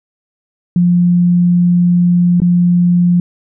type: tone with dropouts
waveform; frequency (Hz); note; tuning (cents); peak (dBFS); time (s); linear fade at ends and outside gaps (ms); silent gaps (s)
sine; 175.8; F3; +12; -7; 0.76-3.2; 2; 2.402-2.418
effects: none